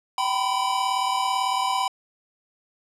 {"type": "tone cluster", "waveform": "square", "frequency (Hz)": [773, 978, 1016], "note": ["G5", "B5", "B5"], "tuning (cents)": [-24, -17, 49], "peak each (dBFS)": -27, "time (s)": [0.18, 1.88], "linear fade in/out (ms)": 2, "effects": ["low-pass 9000 Hz 12 dB/octave"]}